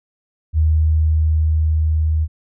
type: tone with level ramp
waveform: sine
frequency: 78.4 Hz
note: D#2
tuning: 14 cents sharp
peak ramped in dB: -11 to -14 dBFS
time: 0.53-2.28 s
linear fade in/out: 50 ms
effects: none